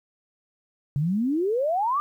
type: exponential sweep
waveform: sine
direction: up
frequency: 135.6 to 1215 Hz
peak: -21 dBFS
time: 0.96-2 s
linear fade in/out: 0 ms
effects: 10-bit